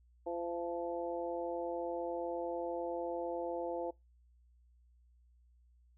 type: harmonic tone with a mistuned harmonic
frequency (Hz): 171.2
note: F3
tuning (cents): -34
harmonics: 2 / 3 / 4 / 5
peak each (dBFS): -41 / -39 / -43 / -45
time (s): 0.26-3.91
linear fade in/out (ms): 10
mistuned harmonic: 5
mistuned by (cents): +29
effects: noise-tail reverb RT60 0.2 s tail -23 dB re dry + added 60 Hz sine -63 dBFS peak until 5.97 s